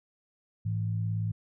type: tone pair together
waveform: sine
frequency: 107.1 / 164.81 Hz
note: A2 / E3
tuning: -46 / 0 cents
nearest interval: perfect fifth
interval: 746 cents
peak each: -28 / -35 dBFS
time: 0.65-1.32 s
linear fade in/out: 10 ms
effects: none

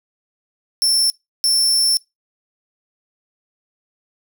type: tone bursts at uneven times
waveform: sawtooth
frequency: 5380 Hz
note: E8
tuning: 34 cents sharp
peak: -11 dBFS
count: 2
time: 0.82-1.1 / 1.44-1.97 s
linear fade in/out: 0 ms
effects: noise-tail reverb RT60 0.2 s tail -24 dB re dry

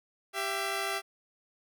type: tone pair together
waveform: 10% pulse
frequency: 392.2 / 671.5 Hz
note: G4 / E5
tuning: +1 / +32 cents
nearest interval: major sixth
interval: 931 cents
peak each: -25 dBFS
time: 0.33-1.02 s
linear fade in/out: 50 ms
effects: none

